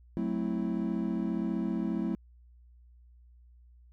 triangle chord, F# half-diminished seventh, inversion none, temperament equal, 185 / 220 / 261.6 / 329.6 Hz, F#3 / A3 / C4 / E4, 0 / 0 / 0 / 0 cents, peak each -32 / -31 / -35 / -33 dBFS, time 0.17-2.15 s, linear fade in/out 0 ms, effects added 60 Hz sine -54 dBFS peak until 3.92 s

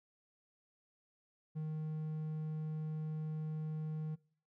triangle tone, 155.56 Hz, D#3, in tune, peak -35 dBFS, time 1.55-4.16 s, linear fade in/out 20 ms, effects noise-tail reverb RT60 0.5 s tail -23 dB re dry

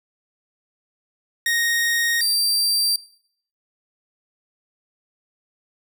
sawtooth tone pair in turn, 1864.7 / 4699 Hz, A#6 / D8, 0 / 0 cents, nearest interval octave + major third, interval 1600 cents, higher second, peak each -15 dBFS, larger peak neither, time 1.46-2.21 / 2.21-2.96 s, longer neither, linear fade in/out 2 ms, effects noise-tail reverb RT60 0.6 s tail -19 dB re dry

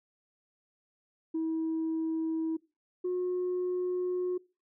sine tone pair in turn, 322.4 / 361.9 Hz, E4 / F#4, -38 / -38 cents, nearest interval major second, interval 200 cents, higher second, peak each -27 dBFS, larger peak neither, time 1.34-2.57 / 3.04-4.38 s, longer second, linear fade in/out 10 ms, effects noise-tail reverb RT60 0.3 s tail -23 dB re dry + tanh soft clip ceiling -26 dBFS

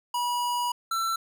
square tone pair in turn, 970 / 1340.8 Hz, B5 / E6, -31 / +29 cents, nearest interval tritone, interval 560 cents, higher second, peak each -26 dBFS, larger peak neither, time 0.14-0.72 / 0.91-1.16 s, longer first, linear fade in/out 5 ms, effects none

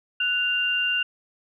sine tone pair together, 1480 / 2789 Hz, F#6 / F7, 0 / -3 cents, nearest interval major seventh, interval 1097 cents, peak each -27 / -22 dBFS, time 0.2-1.03 s, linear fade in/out 5 ms, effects none

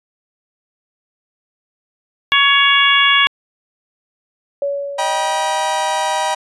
harmonic tone, 560 Hz, C#5, 18 cents sharp, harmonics 2 / 3 / 4 / 5 / 6, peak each -16 / -16 / -16 / -16 / -16 dBFS, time 2.32-3.27 s, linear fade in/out 0 ms
sine tone with exponential decay, 564 Hz, C#5, 30 cents sharp, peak -15 dBFS, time 4.62-6.1 s, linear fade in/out 2 ms, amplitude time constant 320 ms
40% pulse chord, Eb augmented, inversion none, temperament equal with one note detuned, 622.3 / 784 / 963.5 Hz, Eb5 / G5 / B5, 0 / 0 / -43 cents, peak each -22 / -20 / -18 dBFS, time 4.98-6.35 s, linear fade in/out 10 ms
effects resampled to 24000 Hz

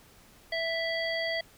harmonic tone, 659.3 Hz, E5, in tune, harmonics 1 / 3 / 5 / 7, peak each -32 / -32 / -38 / -38 dBFS, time 0.52-1.41 s, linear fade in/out 5 ms, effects pink hiss -57 dBFS RMS until 1.57 s

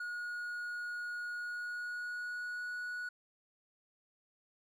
triangle tone with pitch glide, 1446 to 1465.3 Hz, F#6 to F#6, -40 to -17 cents, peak -36 dBFS, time 0-3.09 s, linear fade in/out 5 ms, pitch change +23 cents, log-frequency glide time 1.34-2.73 s, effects none

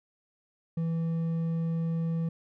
triangle tone with hard clipping, 164.81 Hz, E3, in tune, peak -28 dBFS, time 0.77-2.29 s, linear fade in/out 5 ms, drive 7 dB, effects none

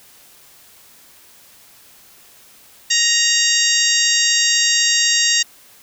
harmonic tone, 936 Hz, A#5, 7 cents sharp, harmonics 2 / 3 / 4 / 5 / 6 / 7 / 8, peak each -21 / -21 / -21 / -21 / -21 / -21 / -21 dBFS, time 2.9-5.43 s, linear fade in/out 10 ms, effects white hiss -47 dBFS RMS until 5.82 s

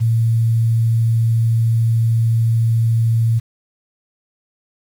sine tone with quantisation, 114.2 Hz, A#2, 35 cents flat, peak -12 dBFS, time 0-3.4 s, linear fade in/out 20 ms, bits 7, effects none

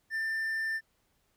triangle tone, 1786 Hz, A6, 25 cents sharp, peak -28 dBFS, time 0.1-0.81 s, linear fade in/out 50 ms, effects pink hiss -73 dBFS RMS until 1.36 s

